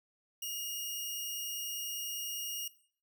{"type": "tone", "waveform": "10% pulse", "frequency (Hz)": 2855, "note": "F7", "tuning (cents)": 37, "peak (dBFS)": -28, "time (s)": [0.42, 2.68], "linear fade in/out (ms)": 5, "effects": ["noise-tail reverb RT60 0.5 s tail -17 dB re dry"]}